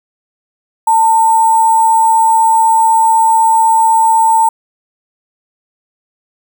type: tone with sample-and-hold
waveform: sine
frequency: 896 Hz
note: A5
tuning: 31 cents sharp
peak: -6 dBFS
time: 0.87-4.49 s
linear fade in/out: 5 ms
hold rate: 8820 Hz
effects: none